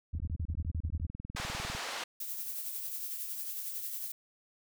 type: tone bursts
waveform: sine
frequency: 79.8 Hz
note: D#2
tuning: 44 cents sharp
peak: -31 dBFS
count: 11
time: 0.13-1.068 s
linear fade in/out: 10 ms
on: 58 ms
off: 30 ms
type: click train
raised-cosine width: 5 ms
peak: -29 dBFS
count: 33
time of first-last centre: 0.15-1.75 s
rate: 20 Hz
type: band-pass noise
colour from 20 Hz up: pink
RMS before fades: -39 dBFS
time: 1.36-2.04 s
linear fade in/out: 5 ms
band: 710 to 6100 Hz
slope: 12 dB/octave
type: noise with tremolo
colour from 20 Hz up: violet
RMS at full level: -37 dBFS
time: 2.2-4.12 s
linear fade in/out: 5 ms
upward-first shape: triangle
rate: 11 Hz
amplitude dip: 45%
effects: none